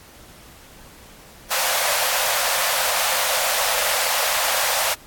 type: high-pass noise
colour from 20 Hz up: pink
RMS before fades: -21 dBFS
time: 1.5-4.95 s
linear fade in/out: 20 ms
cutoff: 510 Hz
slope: 96 dB/octave
effects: pink hiss -46 dBFS RMS until 5.06 s + AAC 64 kbps